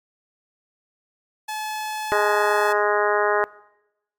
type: tone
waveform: sawtooth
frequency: 859 Hz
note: A5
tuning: 42 cents flat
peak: -23 dBFS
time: 1.48-2.73 s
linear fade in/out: 10 ms
type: harmonic tone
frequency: 207.7 Hz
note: G#3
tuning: in tune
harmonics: 2 / 3 / 4 / 5 / 6 / 7 / 8 / 9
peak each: -22 / -24 / -25 / -26 / -27 / -27 / -28 / -29 dBFS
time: 2.12-3.44 s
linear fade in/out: 0 ms
effects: noise-tail reverb RT60 0.9 s tail -22 dB re dry + MP3 96 kbps